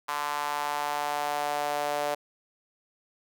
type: tone with high-pass filter sweep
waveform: sawtooth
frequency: 146.5 Hz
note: D3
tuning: 4 cents flat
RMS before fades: -30 dBFS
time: 0.08-2.15 s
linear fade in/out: 10 ms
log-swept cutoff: 1000 to 620 Hz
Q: 3.4
effects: none